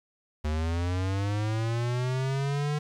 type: linear sweep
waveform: square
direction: up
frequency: 74.7 to 150 Hz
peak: -27 dBFS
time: 0.44-2.79 s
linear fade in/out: 10 ms
effects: low-pass 7000 Hz 12 dB/octave + 9-bit